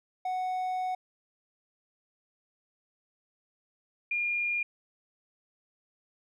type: tone pair in turn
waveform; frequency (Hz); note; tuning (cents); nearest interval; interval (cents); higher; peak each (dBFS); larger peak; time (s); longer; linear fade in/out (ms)
triangle / sine; 740 / 2415; F#5 / D7; 0 / +48; octave + minor sixth; 2048; second; -27; neither; 0.25-0.95 / 4.11-4.63; first; 5
effects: none